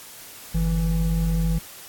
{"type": "tone pair together", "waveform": "triangle", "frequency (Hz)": [48.9, 164.81], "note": ["G1", "E3"], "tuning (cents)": [-4, 0], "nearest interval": "octave + major sixth", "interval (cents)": 2104, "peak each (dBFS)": [-20, -20], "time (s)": [0.54, 1.59], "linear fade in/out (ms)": 10, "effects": ["white hiss -42 dBFS RMS until 1.88 s", "AAC 64 kbps"]}